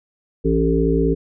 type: harmonic tone with a mistuned harmonic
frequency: 55.7 Hz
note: A1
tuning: 22 cents sharp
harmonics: 1 / 3 / 5 / 7 / 8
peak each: -21 / -21 / -21 / -21 / -21 dBFS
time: 0.44-1.15 s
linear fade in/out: 20 ms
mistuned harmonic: 1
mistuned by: +70 cents
effects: none